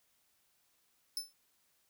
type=tone with exponential decay; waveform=sawtooth; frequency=5274 Hz; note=E8; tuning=in tune; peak=-29 dBFS; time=1.17-1.33 s; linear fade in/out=1 ms; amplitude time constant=34 ms; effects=white hiss -74 dBFS RMS until 1.89 s